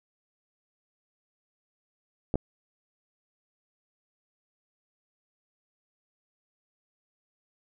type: clicks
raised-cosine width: 2 ms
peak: -13 / -14 dBFS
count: 2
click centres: 2.341 / 2.356 s
effects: none

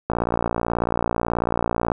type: click train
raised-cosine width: 1 ms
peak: -7 dBFS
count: 107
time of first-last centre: 0.1-1.918 s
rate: 58.3 Hz
effects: none

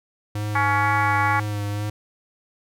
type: tone with vibrato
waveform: square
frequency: 103.83 Hz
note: G#2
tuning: in tune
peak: -25 dBFS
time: 0.35-1.9 s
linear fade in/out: 5 ms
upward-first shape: sine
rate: 2.1 Hz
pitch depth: 25 cents each way
type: harmonic tone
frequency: 280.8 Hz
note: C#4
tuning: 22 cents sharp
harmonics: 3 / 4 / 5 / 6 / 7 / 8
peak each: -22 / -24 / -26 / -28 / -29 / -30 dBFS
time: 0.55-1.4 s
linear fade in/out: 5 ms
effects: none

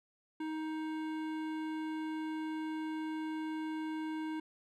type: tone with hard clipping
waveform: sine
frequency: 313.7 Hz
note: D#4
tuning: 14 cents sharp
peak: -38 dBFS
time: 0.4-4.4 s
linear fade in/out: 5 ms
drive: 15 dB
effects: none

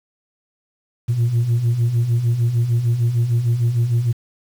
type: beating tone pair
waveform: sine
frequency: 113.3 / 119.9 Hz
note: A#2 / A#2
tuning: -49 / +49 cents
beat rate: 6.6 Hz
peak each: -20 / -14 dBFS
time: 1.08-4.13 s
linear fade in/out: 20 ms
effects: tanh soft clip ceiling -12 dBFS + 7-bit

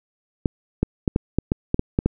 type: clicks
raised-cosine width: 3 ms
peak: -5 dBFS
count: 10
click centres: 0.458 / 0.83 / 1.078 / 1.161 / 1.386 / 1.519 / 1.744 / 1.794 / 1.989 / 2.06 s
effects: none

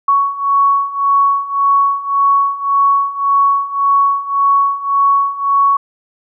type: beating tone pair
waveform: sine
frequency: 1114 / 1115.8 Hz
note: C#6 / C#6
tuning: +8 / +11 cents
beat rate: 1.8 Hz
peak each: -15 / -12 dBFS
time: 0.08-5.77 s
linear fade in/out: 5 ms
effects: none

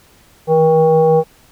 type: tone with frequency modulation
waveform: sine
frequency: 478.5 Hz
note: A#4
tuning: 45 cents sharp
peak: -8 dBFS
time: 0.47-1.24 s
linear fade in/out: 50 ms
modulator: 317 Hz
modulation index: 0.77
effects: pink hiss -49 dBFS RMS until 1.51 s

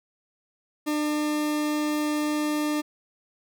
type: tone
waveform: 40% pulse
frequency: 300.3 Hz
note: D4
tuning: 39 cents sharp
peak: -23 dBFS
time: 0.86-2.82 s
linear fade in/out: 20 ms
effects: none

